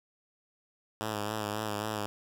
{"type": "tone with vibrato", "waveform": "5% pulse", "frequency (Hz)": 106.2, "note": "G#2", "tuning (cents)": 39, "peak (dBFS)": -21, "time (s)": [1.01, 2.06], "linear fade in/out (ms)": 0, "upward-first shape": "sine", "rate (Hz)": 3.7, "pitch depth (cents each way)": 47, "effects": ["9-bit"]}